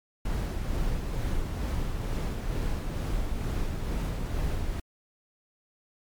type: noise with tremolo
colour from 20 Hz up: brown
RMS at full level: -28 dBFS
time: 0.25-4.8 s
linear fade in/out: 5 ms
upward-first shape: sine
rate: 2.2 Hz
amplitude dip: 30%
effects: MP3 96 kbps